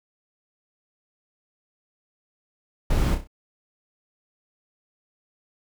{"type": "noise with echo", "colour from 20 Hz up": "brown", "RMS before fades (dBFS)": -21, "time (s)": [2.9, 3.15], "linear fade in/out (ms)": 5, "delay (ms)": 31, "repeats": 4, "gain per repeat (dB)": -7, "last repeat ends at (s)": 3.274, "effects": []}